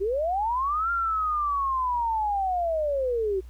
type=linear two-way sweep; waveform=sine; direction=up then down; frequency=367 to 1396.9 to 367 Hz; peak=-23 dBFS; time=0-3.41 s; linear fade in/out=20 ms; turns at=0.91 s; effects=added 60 Hz sine -40 dBFS peak until 3.49 s + pink hiss -62 dBFS RMS until 3.49 s